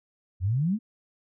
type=exponential sweep; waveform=sine; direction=up; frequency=84.4 to 233.1 Hz; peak=-22 dBFS; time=0.4-0.79 s; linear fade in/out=50 ms; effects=none